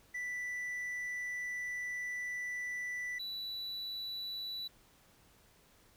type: tone pair in turn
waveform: triangle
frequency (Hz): 1975.5 / 3951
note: B6 / B7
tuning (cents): 0 / 0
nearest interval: octave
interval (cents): 1200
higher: second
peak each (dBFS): -35 / -37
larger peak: first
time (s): 0.14-3.19 / 3.19-4.68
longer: first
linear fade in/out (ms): 10
effects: pink hiss -65 dBFS RMS until 5.96 s